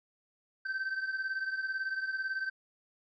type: beating tone pair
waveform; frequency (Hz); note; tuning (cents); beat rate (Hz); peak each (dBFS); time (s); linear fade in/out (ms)
triangle; 1546 / 1564; G6 / G6; -24 / -4; 18; -32 / -37; 0.65-2.5; 10
effects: resampled to 16000 Hz